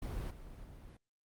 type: noise with level steps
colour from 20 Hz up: brown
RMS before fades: -39 / -50 / -52 dBFS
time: 0.02-0.97 s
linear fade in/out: 5 ms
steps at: 0.3 / 0.64 s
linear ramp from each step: 10 ms
effects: Opus 32 kbps